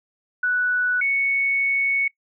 sine tone pair in turn, 1480 / 2217 Hz, F#6 / C#7, 0 / 0 cents, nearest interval perfect fifth, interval 700 cents, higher second, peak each -18 dBFS, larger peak neither, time 0.43-1.01 / 1.01-2.08 s, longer second, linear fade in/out 5 ms, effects noise-tail reverb RT60 0.1 s tail -23 dB re dry

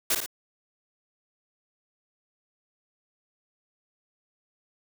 white noise with echo, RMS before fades -24 dBFS, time 0.1-0.15 s, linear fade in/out 5 ms, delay 56 ms, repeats 2, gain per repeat -5 dB, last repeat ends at 0.262 s, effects none

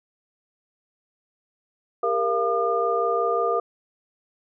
sine tone cluster, 401.7 / 467.3 / 685 / 1208 Hz, G4 / A#4 / F5 / D6, +42 / +4 / -34 / +48 cents, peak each -28 / -24 / -26 / -25 dBFS, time 2.03-3.6 s, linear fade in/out 5 ms, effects none

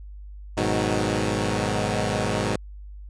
10% pulse chord, G# minor seventh, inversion none, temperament equal, 103.83 / 123.47 / 155.56 / 185 Hz, G#2 / B2 / D#3 / F#3, 0 / 0 / 0 / 0 cents, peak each -17 / -20 / -22 / -22 dBFS, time 0.57-2.56 s, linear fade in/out 5 ms, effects added 50 Hz sine -37 dBFS peak until 3.09 s + resampled to 22050 Hz

